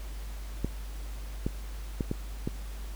clicks, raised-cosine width 3 ms, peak -16 dBFS, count 5, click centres 0.646 / 1.465 / 2.008 / 2.114 / 2.475 s, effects added 50 Hz sine -36 dBFS peak until 2.95 s + pink hiss -50 dBFS RMS until 2.95 s

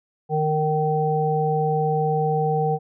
harmonic tone, 154.1 Hz, D#3, 16 cents flat, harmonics 1 / 3 / 5, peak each -23 / -23 / -23 dBFS, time 0.29-2.79 s, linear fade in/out 50 ms, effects none

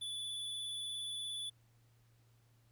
square tone with vibrato, 3459 Hz, A7, 30 cents flat, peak -40 dBFS, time 0.01-1.5 s, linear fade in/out 10 ms, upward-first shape square, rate 17 Hz, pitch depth 10 cents each way, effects added 116 Hz sine -66 dBFS peak until 2.71 s + pink hiss -75 dBFS RMS until 2.71 s

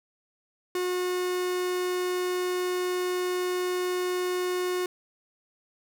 45% pulse tone, 362.4 Hz, F#4, 36 cents flat, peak -26 dBFS, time 0.75-4.86 s, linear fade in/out 2 ms, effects none

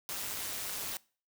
white noise with amplitude modulation, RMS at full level -35 dBFS, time 0.09-0.97 s, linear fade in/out 0 ms, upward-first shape sine, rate 202 Hz, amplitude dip 70%, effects noise-tail reverb RT60 0.4 s tail -23 dB re dry

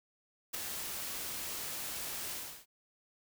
white noise with ADSR envelope, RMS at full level -34 dBFS, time 0.53-2.66 s, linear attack 17 ms, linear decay 4 ms, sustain -6 dB, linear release 330 ms, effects none

